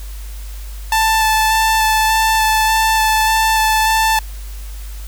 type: tone with vibrato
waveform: sawtooth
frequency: 880 Hz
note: A5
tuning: in tune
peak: -8 dBFS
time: 0.92-4.19 s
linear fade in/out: 2 ms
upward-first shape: square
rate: 1.7 Hz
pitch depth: 9 cents each way
effects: added 50 Hz sine -26 dBFS peak until 5.07 s + white hiss -40 dBFS RMS until 5.07 s